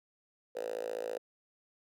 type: tone with high-pass filter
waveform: 5% pulse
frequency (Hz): 55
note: A1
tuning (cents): 0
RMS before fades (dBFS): -38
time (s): 0.55-1.18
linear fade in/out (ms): 10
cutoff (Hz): 500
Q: 7.6
effects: none